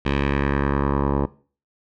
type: tone with low-pass filter sweep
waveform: 10% pulse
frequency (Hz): 70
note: C#2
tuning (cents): +18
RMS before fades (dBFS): -21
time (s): 0.05-1.26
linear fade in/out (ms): 10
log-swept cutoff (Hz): 3000 to 800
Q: 1.8
effects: noise-tail reverb RT60 0.4 s tail -19 dB re dry